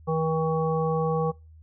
harmonic tone, 160 Hz, D#3, 49 cents sharp, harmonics 1 / 3 / 5 / 7, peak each -26 / -26 / -32 / -32 dBFS, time 0.07-1.32 s, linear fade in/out 20 ms, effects noise-tail reverb RT60 0.3 s tail -25 dB re dry + added 79 Hz sine -47 dBFS peak until 1.62 s

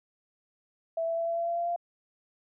sine tone with pitch steps, 659.3 / 663.9 / 668.5 / 673.2 / 677.8 / 682.6 / 687.3 / 692.1 Hz, E5 / E5 / E5 / E5 / E5 / F5 / F5 / F5, 0 / +12 / +24 / +36 / +48 / -40 / -28 / -16 cents, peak -27 dBFS, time 0.97-1.762 s, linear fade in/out 5 ms, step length 99 ms, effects none

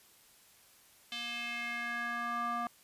square tone with band-pass filter sweep, 237.1 Hz, A#3, 30 cents sharp, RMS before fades -37 dBFS, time 1.12-2.67 s, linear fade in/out 0 ms, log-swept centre 3300 to 1000 Hz, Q 3.3, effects white hiss -62 dBFS RMS until 2.83 s + resampled to 32000 Hz

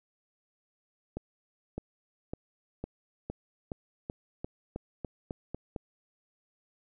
accelerating click train, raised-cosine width 2 ms, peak -22 dBFS, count 13, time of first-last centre 1.17-5.762 s, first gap 610 ms, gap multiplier 0.91, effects none

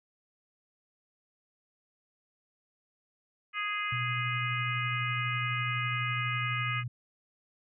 harmonic tone, 415 Hz, G#4, 1 cent flat, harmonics 3 / 4 / 5 / 6 / 7, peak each -35 / -40 / -35 / -37 / -41 dBFS, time 3.53-6.84 s, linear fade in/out 50 ms
sine tone with tremolo, 121.8 Hz, B2, 24 cents flat, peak -32 dBFS, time 3.92-6.88 s, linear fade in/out 5 ms, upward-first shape sine, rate 12 Hz, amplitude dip 25%
effects none

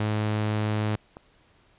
sawtooth tone, 106.7 Hz, G#2, 47 cents sharp, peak -20 dBFS, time 0-0.96 s, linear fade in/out 5 ms
click, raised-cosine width 1 ms, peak -26 dBFS, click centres 1.169 s
effects pink hiss -61 dBFS RMS until 1.78 s + resampled to 8000 Hz

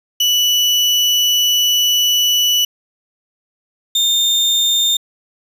35% pulse tone pair in turn, 2960 / 3629 Hz, F#7 / A#7, 0 / -47 cents, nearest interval major third, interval 353 cents, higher second, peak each -10 dBFS, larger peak neither, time 0.2-2.65 / 3.95-4.97 s, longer first, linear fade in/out 5 ms, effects resampled to 32000 Hz + 8-bit

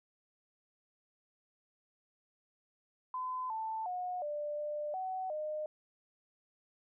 sine tone with pitch steps, 1018 / 884 / 725 / 592 / 596 / 751 / 611 Hz, C6 / A5 / F#5 / D5 / D5 / F#5 / D#5, -48 / +8 / -35 / +14 / +25 / +26 / -32 cents, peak -35 dBFS, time 3.14-5.66 s, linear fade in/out 2 ms, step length 360 ms, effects none

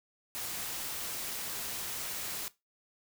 white noise, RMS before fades -38 dBFS, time 0.35-2.48 s, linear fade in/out 0 ms, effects noise-tail reverb RT60 0.2 s tail -18 dB re dry

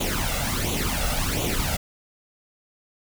pink noise with flanger, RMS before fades -25 dBFS, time 0-1.77 s, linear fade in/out 10 ms, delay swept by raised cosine 0.29 to 1.49 ms, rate 1.4 Hz, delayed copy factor +0.7, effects none

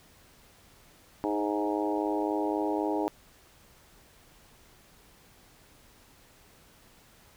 harmonic tone with a mistuned harmonic, 103.83 Hz, G#2, in tune, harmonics 3 / 4 / 5 / 6 / 7 / 8 / 9, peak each -30 / -33 / -37 / -36 / -39 / -35 / -38 dBFS, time 1.24-3.08 s, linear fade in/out 0 ms, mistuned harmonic 4, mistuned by -16 cents, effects pink hiss -58 dBFS RMS until 7.36 s

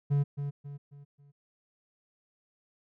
triangle tone with echo, 142.5 Hz, C#3, 48 cents sharp, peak -21 dBFS, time 0.1-0.24 s, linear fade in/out 20 ms, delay 270 ms, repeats 4, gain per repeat -8 dB, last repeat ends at 1.32 s, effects none

